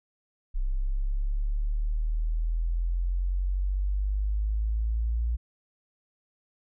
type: exponential sweep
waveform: sine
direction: up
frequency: 32.22 to 58.27 Hz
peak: -24 dBFS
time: 0.54-5.37 s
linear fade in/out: 20 ms
effects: none